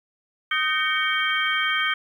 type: tone cluster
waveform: sine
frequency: 1246 / 1540 / 1850 / 2247 / 3165 Hz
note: D#6 / G6 / A#6 / C#7 / G7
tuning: +2 / -31 / -14 / +23 / +16 cents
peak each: -27 / -26 / -29 / -26 / -27 dBFS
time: 0.51-1.94 s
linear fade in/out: 5 ms
effects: 9-bit